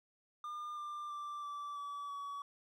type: tone with pitch steps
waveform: triangle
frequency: 1205 / 1190.5 / 1176.1 / 1161.9 / 1147.9 / 1134.1 Hz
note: D6 / D6 / D6 / D6 / D6 / C#6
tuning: +44 / +23 / +2 / -19 / -40 / +39 cents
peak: -39 dBFS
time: 0.44-2.42 s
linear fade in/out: 2 ms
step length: 330 ms
effects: none